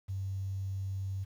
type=tone; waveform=sine; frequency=96.5 Hz; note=G2; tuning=27 cents flat; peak=-33 dBFS; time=0.08-1.25 s; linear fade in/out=20 ms; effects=10-bit